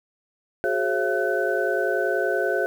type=tone cluster; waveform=sine; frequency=371 / 421.4 / 539 / 675 / 1506 Hz; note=F#4 / G#4 / C#5 / E5 / F#6; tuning=+5 / +25 / -49 / +41 / +30 cents; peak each=-27 dBFS; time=0.64-2.66 s; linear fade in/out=0 ms; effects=8-bit